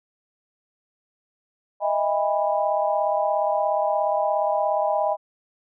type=chord; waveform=sine; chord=E major seventh; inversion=third; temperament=equal with one note detuned; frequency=622.3 / 659.3 / 810.2 / 987.8 Hz; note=D#5 / E5 / G#5 / B5; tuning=0 / 0 / -43 / 0 cents; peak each=-23 / -28 / -24 / -28 dBFS; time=1.8-5.17 s; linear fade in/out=50 ms; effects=none